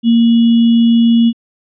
sine tone with sample-and-hold, 231.7 Hz, A#3, 10 cents flat, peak -6 dBFS, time 0.03-1.33 s, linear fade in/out 50 ms, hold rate 3150 Hz, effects resampled to 11025 Hz

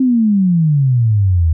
sine exponential sweep, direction down, 266.6 to 77.78 Hz, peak -9 dBFS, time 0-1.53 s, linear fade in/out 5 ms, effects none

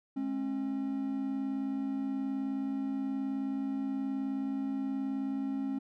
triangle tone pair together, 211.4 / 270.3 Hz, G#3 / C#4, +31 / -44 cents, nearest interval major third, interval 425 cents, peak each -37 / -30 dBFS, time 0.16-5.79 s, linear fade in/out 10 ms, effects none

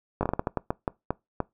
slowing click train, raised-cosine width 1 ms, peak -11 dBFS, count 12, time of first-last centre 0.21-1.403 s, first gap 20 ms, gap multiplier 1.31, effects noise-tail reverb RT60 0.2 s tail -23 dB re dry

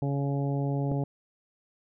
harmonic tone, 140 Hz, C#3, 18 cents sharp, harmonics 1 / 2 / 3 / 4 / 5 / 6, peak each -27 / -33 / -37 / -39 / -41 / -43 dBFS, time 0.02-1.04 s, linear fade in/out 2 ms
click, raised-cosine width 2 ms, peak -19 dBFS, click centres 0.917 s
effects none

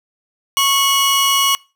sawtooth tone pair together, 1101 / 2918 Hz, C#6 / F#7, -12 / -25 cents, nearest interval octave + perfect fourth, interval 1687 cents, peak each -12 dBFS, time 0.57-1.55 s, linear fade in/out 0 ms, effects noise-tail reverb RT60 0.3 s tail -24 dB re dry

